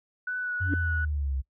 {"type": "tone with vibrato", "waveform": "sine", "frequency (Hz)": 1480, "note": "F#6", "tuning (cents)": 0, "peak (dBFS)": -28, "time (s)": [0.27, 1.05], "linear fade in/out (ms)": 5, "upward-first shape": "sine", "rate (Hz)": 2.6, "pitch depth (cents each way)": 18}
{"type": "exponential sweep", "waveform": "sine", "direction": "down", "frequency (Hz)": [92.5, 65.1], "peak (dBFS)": -26, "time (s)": [0.6, 1.42], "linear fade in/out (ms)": 20}
{"type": "tone with exponential growth", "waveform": "sine", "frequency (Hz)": 286.8, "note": "D4", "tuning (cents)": -41, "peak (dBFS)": -20, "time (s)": [0.63, 0.74], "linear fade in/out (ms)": 2, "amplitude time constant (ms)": 22}
{"effects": ["noise-tail reverb RT60 0.1 s tail -22 dB re dry", "tanh soft clip ceiling -13 dBFS"]}